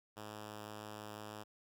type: tone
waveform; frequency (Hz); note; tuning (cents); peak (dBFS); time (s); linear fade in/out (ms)
5% pulse; 106; G#2; +36; -35; 0.16-1.44; 20
effects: none